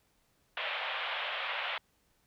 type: band-pass noise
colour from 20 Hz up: white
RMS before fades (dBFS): -36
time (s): 0.57-1.78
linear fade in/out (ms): 2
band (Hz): 530 to 3400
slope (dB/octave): 48
effects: pink hiss -72 dBFS RMS until 2.26 s